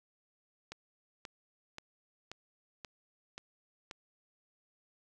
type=click train; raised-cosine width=0.2 ms; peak=-26 dBFS; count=7; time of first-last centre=0.72-3.911 s; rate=1.88 Hz; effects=none